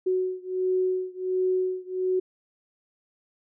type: beating tone pair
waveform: sine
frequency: 370 / 371.4 Hz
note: F#4 / F#4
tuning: 0 / +7 cents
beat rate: 1.4 Hz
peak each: -26 / -27 dBFS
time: 0.06-2.2 s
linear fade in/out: 10 ms
effects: none